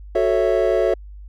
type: chord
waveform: triangle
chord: F# minor seventh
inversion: none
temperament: equal with one note detuned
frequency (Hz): 370 / 440 / 552.4 / 659.3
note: F#4 / A4 / C#5 / E5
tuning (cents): 0 / 0 / -6 / 0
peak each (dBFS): -19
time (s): 0.15-0.94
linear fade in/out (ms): 5
effects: added 50 Hz sine -35 dBFS peak until 1.28 s